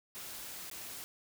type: noise with dropouts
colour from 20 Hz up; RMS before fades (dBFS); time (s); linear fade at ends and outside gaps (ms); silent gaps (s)
white; -45; 0.15-1.04; 0; 0.699-0.713
effects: none